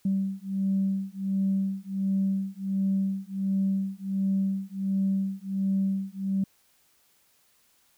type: beating tone pair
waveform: sine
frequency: 193.1 / 194.5 Hz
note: G3 / G3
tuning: -26 / -13 cents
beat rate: 1.4 Hz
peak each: -27 dBFS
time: 0.05-6.44 s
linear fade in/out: 5 ms
effects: tanh soft clip ceiling -17 dBFS + white hiss -65 dBFS RMS until 7.97 s